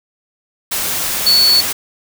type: tone in noise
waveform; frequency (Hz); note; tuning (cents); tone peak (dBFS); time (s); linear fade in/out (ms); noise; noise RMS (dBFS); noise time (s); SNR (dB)
sine; 4435; C#8; 0; -8; 1.26-1.61; 10; white; -19; 0.71-1.73; +8
effects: none